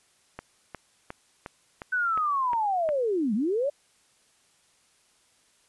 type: click train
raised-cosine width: 0.5 ms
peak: -21 dBFS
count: 8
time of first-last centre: 0.39-2.89 s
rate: 2.8 Hz
type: linear two-way sweep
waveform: sine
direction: down then up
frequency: 1519 to 194.3 to 594 Hz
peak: -23 dBFS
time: 1.92-3.7 s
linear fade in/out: 10 ms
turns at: 3.34 s
effects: white hiss -64 dBFS RMS until 5.68 s + resampled to 24000 Hz